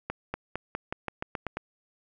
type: accelerating click train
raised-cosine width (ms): 0.5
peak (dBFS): -16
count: 10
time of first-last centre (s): 0.1-1.57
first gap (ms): 240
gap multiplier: 0.9
effects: none